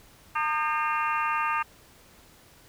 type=harmonic tone with a mistuned harmonic; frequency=304 Hz; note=D#4; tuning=40 cents flat; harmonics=3 / 4 / 5 / 6 / 7 / 8 / 9; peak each=-30 / -27 / -33 / -40 / -39 / -38 / -35 dBFS; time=0.35-1.63 s; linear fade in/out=10 ms; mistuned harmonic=5; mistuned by=+80 cents; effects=pink hiss -55 dBFS RMS until 2.68 s